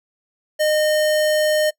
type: tone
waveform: square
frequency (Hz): 612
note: D#5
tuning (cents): -29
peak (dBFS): -16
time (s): 0.59-1.71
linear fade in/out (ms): 20
effects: noise-tail reverb RT60 0.1 s tail -22 dB re dry